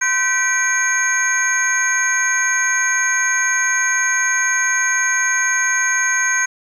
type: tone cluster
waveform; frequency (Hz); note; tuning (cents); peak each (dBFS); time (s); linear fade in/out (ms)
sine; 1031 / 1536 / 1954 / 2340 / 6500; C6 / G6 / B6 / D7 / G#8; -26 / -36 / -19 / -7 / -38; -26 / -18 / -21 / -25 / -19; 0.01-6.46; 10
effects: tanh soft clip ceiling -6 dBFS + 8-bit